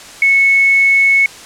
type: tone with quantisation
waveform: sine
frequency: 2202 Hz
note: C#7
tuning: 12 cents flat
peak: -7 dBFS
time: 0.22-1.26 s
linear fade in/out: 2 ms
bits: 5
effects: white hiss -34 dBFS RMS until 1.45 s + low-pass 8000 Hz 12 dB/octave